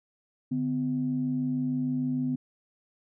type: tone pair together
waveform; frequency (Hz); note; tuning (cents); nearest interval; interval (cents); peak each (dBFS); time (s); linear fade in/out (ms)
sine; 146.83 / 253.4; D3 / B3; 0 / +45; major sixth; 945; -32 / -26; 0.51-2.36; 10
effects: tanh soft clip ceiling -18 dBFS